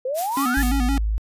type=exponential sweep; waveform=sine; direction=up; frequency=493.9 to 1794 Hz; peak=-22 dBFS; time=0.05-0.62 s; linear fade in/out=5 ms
type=noise with tremolo; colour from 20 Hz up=blue; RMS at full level=-28 dBFS; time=0.14-0.79 s; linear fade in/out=50 ms; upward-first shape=triangle; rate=4.6 Hz; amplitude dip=75%
type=tone with vibrato; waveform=square; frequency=261.6 Hz; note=C4; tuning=in tune; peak=-22 dBFS; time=0.37-0.98 s; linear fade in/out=2 ms; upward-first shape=square; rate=5.8 Hz; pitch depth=97 cents each way
type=tone; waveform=sine; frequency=53.2 Hz; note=G#1; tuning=42 cents sharp; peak=-19 dBFS; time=0.57-1.18 s; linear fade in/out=0 ms
effects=resampled to 32000 Hz